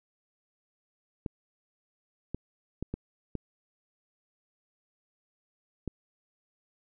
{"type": "clicks", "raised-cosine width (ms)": 3, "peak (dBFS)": -20, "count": 6, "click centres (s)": [1.262, 2.346, 2.826, 2.94, 3.353, 5.877], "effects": []}